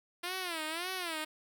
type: tone with vibrato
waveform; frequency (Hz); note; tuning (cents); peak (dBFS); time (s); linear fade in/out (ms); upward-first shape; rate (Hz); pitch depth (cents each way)
5% pulse; 341.3; F4; -40; -24; 0.23-1.25; 10; sine; 1.8; 170
effects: none